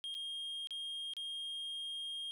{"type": "tone with dropouts", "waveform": "triangle", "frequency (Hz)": 3230, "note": "G#7", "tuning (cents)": -49, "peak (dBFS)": -38, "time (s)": [0.04, 2.31], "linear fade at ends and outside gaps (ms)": 0, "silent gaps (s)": [[0.143, 0.15], [0.672, 0.707], [1.136, 1.167]], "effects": []}